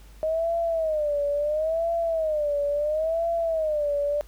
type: tone with vibrato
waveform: sine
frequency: 622.3 Hz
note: D#5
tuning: in tune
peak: -22 dBFS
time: 0.23-4.21 s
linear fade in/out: 0 ms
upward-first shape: sine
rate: 0.73 Hz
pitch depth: 140 cents each way
effects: added 50 Hz sine -45 dBFS peak until 4.27 s + pink hiss -56 dBFS RMS until 4.27 s